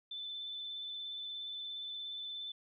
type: tone with vibrato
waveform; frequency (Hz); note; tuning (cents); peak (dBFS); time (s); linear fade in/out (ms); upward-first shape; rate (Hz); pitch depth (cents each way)
sine; 3521; A7; 0; -40; 0.11-2.52; 5; sine; 17; 17
effects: none